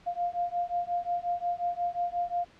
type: beating tone pair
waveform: sine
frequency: 698.5 / 704.1 Hz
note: F5 / F5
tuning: 0 / +14 cents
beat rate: 5.6 Hz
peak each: -31 dBFS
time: 0.06-2.45 s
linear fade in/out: 20 ms
effects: pink hiss -57 dBFS RMS until 2.59 s + low-pass 4000 Hz 12 dB/octave